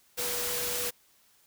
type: tone in noise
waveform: sine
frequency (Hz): 486.8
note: B4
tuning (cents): -25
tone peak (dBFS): -38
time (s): 0.17-0.91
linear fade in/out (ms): 20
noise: white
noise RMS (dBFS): -32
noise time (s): 0.17-0.91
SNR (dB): -9
effects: white hiss -64 dBFS RMS until 1.46 s